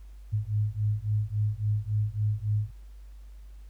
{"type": "beating tone pair", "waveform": "sine", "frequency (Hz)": [103.83, 107.43], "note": ["G#2", "A2"], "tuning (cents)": [0, -41], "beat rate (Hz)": 3.6, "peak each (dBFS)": -28, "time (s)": [0.32, 2.71], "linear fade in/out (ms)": 20, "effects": ["added 50 Hz sine -43 dBFS peak until 3.69 s", "pink hiss -66 dBFS RMS until 3.69 s"]}